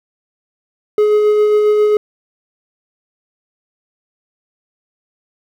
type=tone with tremolo; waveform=triangle; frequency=421.5 Hz; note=G#4; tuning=26 cents sharp; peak=-6 dBFS; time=0.98-1.97 s; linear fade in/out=2 ms; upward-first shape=sine; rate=7.4 Hz; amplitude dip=25%; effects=8-bit